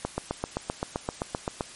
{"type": "click train", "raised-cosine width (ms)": 1, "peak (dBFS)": -13, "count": 13, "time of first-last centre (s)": [0.05, 1.608], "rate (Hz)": 7.7, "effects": ["white hiss -45 dBFS RMS until 1.75 s", "MP3 48 kbps"]}